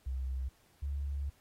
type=tone pair in turn; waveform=sine; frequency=65.1 / 70.39 Hz; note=C2 / C#2; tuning=-8 / +27 cents; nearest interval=minor second; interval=135 cents; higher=second; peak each=-33 / -33 dBFS; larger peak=neither; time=0.06-0.49 / 0.82-1.3 s; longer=second; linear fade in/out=10 ms; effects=pink hiss -68 dBFS RMS until 1.4 s + AAC 48 kbps